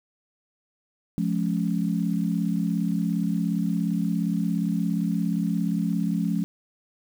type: chord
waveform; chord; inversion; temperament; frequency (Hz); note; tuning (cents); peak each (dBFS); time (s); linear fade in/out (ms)
sine; Db major; first; equal with one note detuned; 174.61 / 211.8 / 277.2; F3 / Ab3 / Db4; 0 / +34 / 0; -25 / -26 / -30; 1.18-6.44; 0
effects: 8-bit